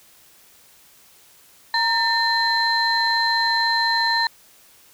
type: tone cluster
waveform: sine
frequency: 931 / 1801 / 4103 Hz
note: A#5 / A6 / C8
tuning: -2 / +40 / -35 cents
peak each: -21 dBFS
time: 1.74-4.27 s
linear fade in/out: 2 ms
effects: tanh soft clip ceiling -9 dBFS + white hiss -52 dBFS RMS until 4.93 s